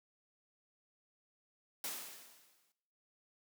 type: noise with exponential decay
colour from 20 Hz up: white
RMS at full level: -39 dBFS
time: 1.84-2.72 s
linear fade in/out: 1 ms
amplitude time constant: 190 ms
effects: noise-tail reverb RT60 0.8 s tail -17 dB re dry + high-pass 200 Hz 12 dB/octave